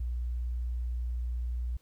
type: tone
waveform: sine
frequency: 60.2 Hz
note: B1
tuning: 44 cents flat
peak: -30 dBFS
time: 0-1.77 s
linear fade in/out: 5 ms
effects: pink hiss -68 dBFS RMS until 1.81 s